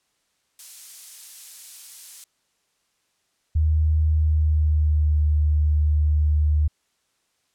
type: noise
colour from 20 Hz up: violet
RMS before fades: -34 dBFS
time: 0.59-2.24 s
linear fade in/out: 2 ms
type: tone with pitch glide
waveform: sine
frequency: 77.8 to 75.45 Hz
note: D#2 to D2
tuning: 0 to +47 cents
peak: -16 dBFS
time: 3.55-6.68 s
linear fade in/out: 10 ms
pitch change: -53 cents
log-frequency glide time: 4.12-5.19 s
effects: white hiss -70 dBFS RMS until 7.54 s + low-pass 9000 Hz 12 dB/octave